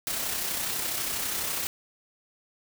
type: noise with amplitude modulation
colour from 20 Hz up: white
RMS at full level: -29 dBFS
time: 0.07-1.67 s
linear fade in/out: 0 ms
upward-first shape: sine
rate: 32.1 Hz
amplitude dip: 35%
effects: none